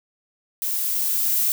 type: noise with level ramp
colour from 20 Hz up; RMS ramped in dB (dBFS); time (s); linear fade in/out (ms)
violet; -25 to -20; 0.62-1.52; 0
effects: none